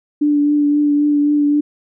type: tone with vibrato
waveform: sine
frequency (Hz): 292.8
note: D4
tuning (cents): -5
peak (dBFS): -11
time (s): 0.21-1.61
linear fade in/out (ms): 10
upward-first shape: triangle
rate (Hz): 3.8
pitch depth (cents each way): 20
effects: none